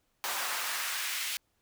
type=noise with high-pass filter sweep; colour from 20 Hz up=pink; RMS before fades=-34 dBFS; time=0.24-1.37 s; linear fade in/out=0 ms; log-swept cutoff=830 to 2400 Hz; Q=1.2; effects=pink hiss -75 dBFS RMS until 1.61 s